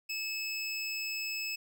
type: tone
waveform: 25% pulse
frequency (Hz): 2600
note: E7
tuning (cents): -24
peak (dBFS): -30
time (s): 0.09-1.56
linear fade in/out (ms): 10
effects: none